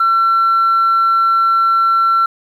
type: tone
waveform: sine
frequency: 1350 Hz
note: E6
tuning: 41 cents sharp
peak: -8 dBFS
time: 0-2.26 s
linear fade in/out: 5 ms
effects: tanh soft clip ceiling -7 dBFS + 7-bit